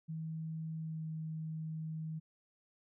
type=tone with pitch glide; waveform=sine; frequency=160 to 158.44 Hz; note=D#3 to D#3; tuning=+49 to +32 cents; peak=-38 dBFS; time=0.08-2.2 s; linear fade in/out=20 ms; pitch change=-17 cents; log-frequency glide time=0.77-1.07 s; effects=none